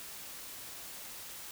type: silence
effects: white hiss -46 dBFS RMS until 1.51 s